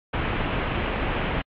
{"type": "low-pass noise", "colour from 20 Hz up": "pink", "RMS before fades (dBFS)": -26, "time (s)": [0.13, 1.42], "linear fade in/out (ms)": 10, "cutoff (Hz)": 3100, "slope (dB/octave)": 48, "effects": ["AAC 64 kbps"]}